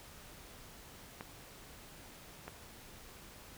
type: clicks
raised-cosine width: 0.5 ms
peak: -28 dBFS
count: 2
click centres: 1.209 / 2.48 s
effects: pink hiss -54 dBFS RMS until 3.57 s